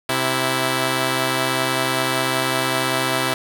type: tone pair together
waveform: 5% pulse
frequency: 130.8 / 329.6 Hz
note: C3 / E4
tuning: 0 / 0 cents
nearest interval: octave + major third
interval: 1600 cents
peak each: -10 dBFS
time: 0.09-3.34 s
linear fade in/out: 2 ms
effects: none